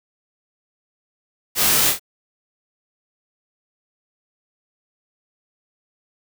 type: noise with echo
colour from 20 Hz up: white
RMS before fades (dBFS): -18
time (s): 1.55-1.94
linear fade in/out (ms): 50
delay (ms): 28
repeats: 2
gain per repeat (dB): -5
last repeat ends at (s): 1.996
effects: none